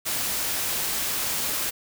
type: noise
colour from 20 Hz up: white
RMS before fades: -27 dBFS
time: 0.05-1.71 s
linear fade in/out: 20 ms
effects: none